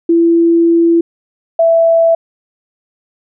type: tone pair in turn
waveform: sine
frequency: 335.8 / 662.5 Hz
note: E4 / E5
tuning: +32 / +9 cents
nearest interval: octave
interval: 1177 cents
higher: second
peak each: -6 dBFS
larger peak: neither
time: 0.09-1.01 / 1.59-2.15 s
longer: first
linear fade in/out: 5 ms
effects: none